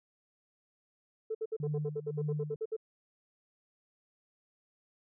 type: tone bursts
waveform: sine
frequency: 440.8 Hz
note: A4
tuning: 3 cents sharp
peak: -31 dBFS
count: 14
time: 1.3-2.766 s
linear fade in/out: 10 ms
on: 49 ms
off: 60 ms
type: tone with tremolo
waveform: sine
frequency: 150.1 Hz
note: D3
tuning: 38 cents sharp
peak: -30 dBFS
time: 1.6-2.56 s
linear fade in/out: 2 ms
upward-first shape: sine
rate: 1.8 Hz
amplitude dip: 80%
effects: tanh soft clip ceiling -25 dBFS